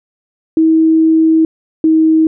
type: tone pair in turn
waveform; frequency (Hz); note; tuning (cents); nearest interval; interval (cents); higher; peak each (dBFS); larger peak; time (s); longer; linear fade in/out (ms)
sine; 320.9 / 318.1; E4 / D#4; -46 / +38; unison; 16; first; -6; neither; 0.57-1.45 / 1.84-2.27; first; 2
effects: none